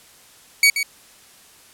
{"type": "tone with echo", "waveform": "sawtooth", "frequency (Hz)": 2253, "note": "C#7", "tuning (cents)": 28, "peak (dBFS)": -7, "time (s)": [0.63, 0.7], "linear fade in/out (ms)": 2, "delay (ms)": 130, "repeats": 1, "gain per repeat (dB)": -9, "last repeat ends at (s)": 0.83, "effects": ["white hiss -49 dBFS RMS until 1.73 s", "low-pass 12000 Hz 12 dB/octave"]}